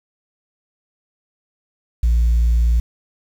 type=tone; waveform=sine; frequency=58 Hz; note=A#1; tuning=8 cents flat; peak=-10 dBFS; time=2.03-2.8 s; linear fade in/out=5 ms; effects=tanh soft clip ceiling -10 dBFS + 7-bit